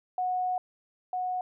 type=tone pair in turn; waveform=sine; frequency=733 / 733 Hz; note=F#5 / F#5; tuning=-16 / -16 cents; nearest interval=unison; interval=0 cents; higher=neither; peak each=-26 / -28 dBFS; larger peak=first; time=0.18-0.58 / 1.13-1.41 s; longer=first; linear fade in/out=2 ms; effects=none